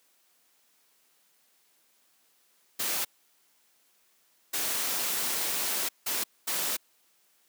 white noise bursts at uneven times, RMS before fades -30 dBFS, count 4, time 2.79-3.05 / 4.53-5.89 / 6.06-6.24 / 6.47-6.77 s, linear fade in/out 10 ms, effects white hiss -67 dBFS RMS until 7.48 s + high-pass 200 Hz 12 dB/octave

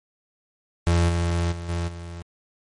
35% pulse tone with level steps, 85.4 Hz, F2, 38 cents flat, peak -15 / -19 / -29 / -22 / -32 dBFS, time 0.87-2.22 s, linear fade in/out 0 ms, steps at 1.08 / 1.51 / 1.68 / 1.87 s, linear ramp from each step 20 ms, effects MP3 48 kbps

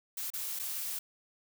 blue noise with dropouts, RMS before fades -37 dBFS, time 0.17-0.99 s, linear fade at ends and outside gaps 5 ms, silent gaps 0.303-0.335 / 0.591-0.595 s, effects none

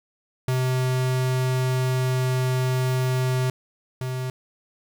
square tone pair in turn, 128.6 / 128.6 Hz, C3 / C3, -30 / -30 cents, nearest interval unison, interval 0 cents, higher neither, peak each -21 / -27 dBFS, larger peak first, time 0.48-3.5 / 4.01-4.3 s, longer first, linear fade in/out 2 ms, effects 9-bit

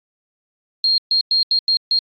sine tone bursts at uneven times, 4226 Hz, C8, 16 cents sharp, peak -13 dBFS, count 6, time 0.84-0.98 / 1.11-1.21 / 1.31-1.43 / 1.51-1.59 / 1.68-1.77 / 1.91-1.99 s, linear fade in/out 2 ms, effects AAC 32 kbps

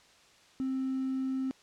triangle tone with hard clipping, 263.5 Hz, C4, 12 cents sharp, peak -30 dBFS, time 0.6-1.51 s, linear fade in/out 0 ms, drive 4 dB, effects white hiss -60 dBFS RMS until 1.62 s + low-pass 6000 Hz 12 dB/octave

